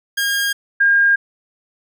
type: tone pair in turn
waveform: sawtooth / sine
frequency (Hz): 1621 / 1614.5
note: G#6 / G#6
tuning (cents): -42 / -49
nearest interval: unison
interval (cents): 7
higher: first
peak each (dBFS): -13 / -10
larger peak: second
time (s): 0.17-0.53 / 0.8-1.16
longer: neither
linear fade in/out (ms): 10
effects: none